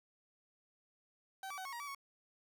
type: tone with pitch steps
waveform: 30% pulse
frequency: 770 / 1152 / 754 / 1097 / 947 / 1148 / 1109 Hz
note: G5 / D6 / F#5 / C#6 / A#5 / D6 / C#6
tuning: -31 / -34 / +32 / -18 / +27 / -40 / 0 cents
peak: -40 dBFS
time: 1.43-1.948 s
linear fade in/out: 2 ms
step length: 74 ms
effects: none